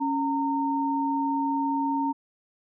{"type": "tone pair together", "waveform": "sine", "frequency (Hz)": [277.2, 917.4], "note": ["C#4", "A#5"], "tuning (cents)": [0, -28], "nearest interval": "octave + major sixth", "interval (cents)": 2072, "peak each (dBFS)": -26, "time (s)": [0, 2.13], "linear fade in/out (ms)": 20, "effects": []}